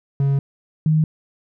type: tone pair in turn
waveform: triangle / sine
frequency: 138.59 / 156.1 Hz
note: C#3 / D#3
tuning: 0 / +6 cents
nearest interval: major second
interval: 206 cents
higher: second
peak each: -13 dBFS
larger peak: neither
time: 0.2-0.39 / 0.86-1.04 s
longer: first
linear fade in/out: 2 ms
effects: none